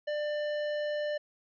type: tone with hard clipping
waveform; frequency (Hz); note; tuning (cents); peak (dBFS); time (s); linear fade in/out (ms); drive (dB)
sine; 595; D5; +22; -32; 0.07-1.18; 10; 12
effects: resampled to 16000 Hz